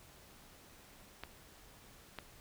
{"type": "clicks", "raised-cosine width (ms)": 0.3, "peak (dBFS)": -26, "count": 2, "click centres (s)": [1.236, 2.187], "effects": ["pink hiss -59 dBFS RMS until 2.4 s"]}